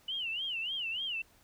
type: tone with vibrato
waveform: sine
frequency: 2924 Hz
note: F#7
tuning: 21 cents flat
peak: -33 dBFS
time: 0.08-1.22 s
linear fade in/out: 5 ms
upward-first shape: sine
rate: 3.4 Hz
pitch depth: 180 cents each way
effects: pink hiss -64 dBFS RMS until 1.43 s